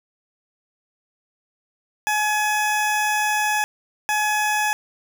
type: tone pair in turn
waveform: 20% pulse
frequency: 846 / 846 Hz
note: G#5 / G#5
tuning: +32 / +32 cents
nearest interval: unison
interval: 0 cents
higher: neither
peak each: -14 dBFS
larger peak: neither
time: 2.07-3.64 / 4.09-4.73 s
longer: first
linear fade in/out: 0 ms
effects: none